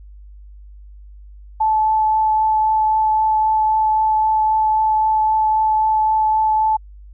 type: tone with vibrato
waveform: sine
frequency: 869 Hz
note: A5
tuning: 22 cents flat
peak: -13 dBFS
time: 1.6-6.77 s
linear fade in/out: 10 ms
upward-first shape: triangle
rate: 3.8 Hz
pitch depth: 10 cents each way
effects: added 50 Hz sine -37 dBFS peak until 7.13 s